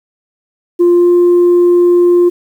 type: tone with pitch glide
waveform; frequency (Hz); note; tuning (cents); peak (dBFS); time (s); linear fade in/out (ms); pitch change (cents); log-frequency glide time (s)
sine; 349.2 to 351.4; F4 to F4; 0 to +11; -3; 0.79-2.3; 20; +11; 0.94-1.09
effects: tanh soft clip ceiling -3 dBFS + 7-bit